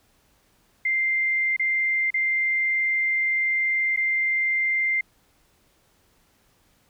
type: tone with dropouts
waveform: sine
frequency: 2093 Hz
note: C7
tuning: in tune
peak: -20 dBFS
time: 0.85-5.01 s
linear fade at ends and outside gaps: 5 ms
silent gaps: 1.565-1.595 / 2.105-2.141 / 3.963-3.972 s
effects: pink hiss -63 dBFS RMS until 6.89 s